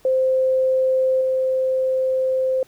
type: tone with level steps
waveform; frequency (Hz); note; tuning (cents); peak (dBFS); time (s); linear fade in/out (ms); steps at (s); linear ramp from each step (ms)
sine; 521; C5; -7; -15 / -17; 0.05-2.63; 2; 1.21; 2
effects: pink hiss -54 dBFS RMS until 2.67 s